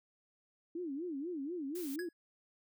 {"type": "tone with vibrato", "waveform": "sine", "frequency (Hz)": 312.4, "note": "D#4", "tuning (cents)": 7, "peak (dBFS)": -37, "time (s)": [0.75, 2.09], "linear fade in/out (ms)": 5, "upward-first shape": "sine", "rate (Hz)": 4.1, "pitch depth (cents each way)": 260}
{"type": "noise", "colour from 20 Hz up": "blue", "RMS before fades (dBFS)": -48, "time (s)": [1.75, 1.96], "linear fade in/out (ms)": 5}
{"type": "tone with exponential decay", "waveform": "square", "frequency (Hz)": 1669, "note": "G#6", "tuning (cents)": 8, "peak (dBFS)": -39, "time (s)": [1.99, 2.13], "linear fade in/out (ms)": 1, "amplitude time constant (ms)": 29}
{"effects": []}